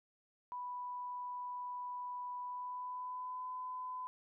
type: tone with pitch glide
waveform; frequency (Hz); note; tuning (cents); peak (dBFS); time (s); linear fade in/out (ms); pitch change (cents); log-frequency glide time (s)
sine; 987.8 to 1009.1; B5 to B5; 0 to +37; -40; 0.52-4.07; 0; +37; 2.4-3.47
effects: none